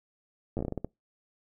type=slowing click train; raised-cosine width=2 ms; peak=-19 dBFS; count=10; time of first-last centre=0.57-0.846 s; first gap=9 ms; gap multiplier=1.29; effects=noise-tail reverb RT60 0.2 s tail -26 dB re dry